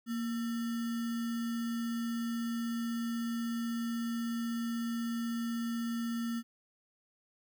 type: tone with sample-and-hold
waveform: sine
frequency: 233.1 Hz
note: A#3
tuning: in tune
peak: -32 dBFS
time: 0.06-6.43 s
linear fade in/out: 50 ms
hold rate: 1575 Hz
effects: none